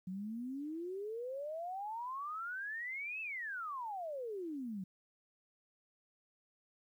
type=exponential two-way sweep; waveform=sine; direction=up then down; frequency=180 to 2660 to 180 Hz; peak=-39 dBFS; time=0.07-4.84 s; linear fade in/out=5 ms; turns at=3.21 s; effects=12-bit